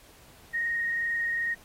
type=tone with frequency modulation; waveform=sine; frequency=1864.7 Hz; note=A#6; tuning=in tune; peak=-26 dBFS; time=0.53-1.55 s; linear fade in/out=20 ms; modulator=22.4 Hz; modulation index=0.69; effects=pink hiss -55 dBFS RMS until 1.64 s + AAC 48 kbps